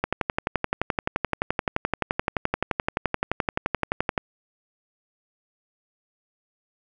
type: click train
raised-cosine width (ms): 0.5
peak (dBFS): -7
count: 49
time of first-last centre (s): 0.04-4.178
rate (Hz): 11.6
effects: none